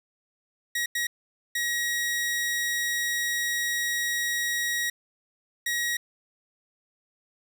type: tone bursts at uneven times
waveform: sawtooth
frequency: 1900 Hz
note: A#6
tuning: 33 cents sharp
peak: -22 dBFS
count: 4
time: 0.75-0.86 / 0.95-1.07 / 1.55-4.9 / 5.66-5.97 s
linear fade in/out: 5 ms
effects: none